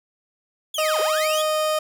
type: linear two-way sweep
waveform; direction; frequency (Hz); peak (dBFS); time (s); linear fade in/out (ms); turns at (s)
sawtooth; down then up; 3500 to 370 to 3500; -23; 0.74-1.42; 5; 1
type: tone with pitch glide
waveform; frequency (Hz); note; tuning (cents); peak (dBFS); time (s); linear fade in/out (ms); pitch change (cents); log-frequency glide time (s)
30% pulse; 622.3 to 618.4; D#5 to D#5; 0 to -11; -17; 0.78-1.79; 5; -11; 1.16-1.49
effects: none